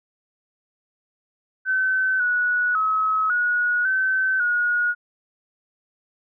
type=tone with pitch steps; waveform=sine; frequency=1527 / 1467 / 1283 / 1455 / 1534 / 1446 Hz; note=G6 / F#6 / E6 / F#6 / G6 / F#6; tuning=-46 / -15 / -47 / -29 / -38 / -40 cents; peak=-18 dBFS; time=1.65-4.95 s; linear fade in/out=50 ms; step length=550 ms; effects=none